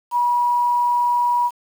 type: tone with quantisation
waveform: sine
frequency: 967 Hz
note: B5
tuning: 37 cents flat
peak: -15 dBFS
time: 0.11-1.51 s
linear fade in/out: 50 ms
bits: 7
effects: none